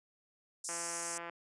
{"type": "band-pass noise", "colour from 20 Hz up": "pink", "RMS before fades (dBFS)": -41, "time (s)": [0.64, 1.18], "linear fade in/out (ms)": 5, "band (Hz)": [5600, 10000], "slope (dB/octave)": 48}
{"type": "click train", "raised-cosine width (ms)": 0.5, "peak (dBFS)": -28, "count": 104, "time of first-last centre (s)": [0.69, 1.296], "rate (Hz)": 170}
{"effects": ["high-pass 300 Hz 12 dB/octave", "resampled to 24000 Hz"]}